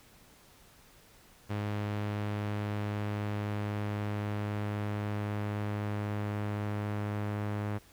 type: tone with low-pass filter sweep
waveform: sawtooth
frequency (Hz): 103.83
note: G#2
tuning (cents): 0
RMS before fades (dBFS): -34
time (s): 1.49-7.79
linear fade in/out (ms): 20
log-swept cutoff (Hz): 3000 to 2000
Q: 0.86
effects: pink hiss -59 dBFS RMS until 7.92 s